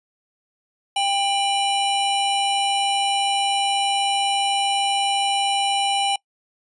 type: tone pair together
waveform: square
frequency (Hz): 795.9 / 2960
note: G5 / F#7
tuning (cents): +26 / 0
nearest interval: octave + major seventh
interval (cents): 2274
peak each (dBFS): -21 / -24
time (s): 0.96-6.16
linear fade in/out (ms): 5
effects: noise-tail reverb RT60 0.1 s tail -24 dB re dry + resampled to 24000 Hz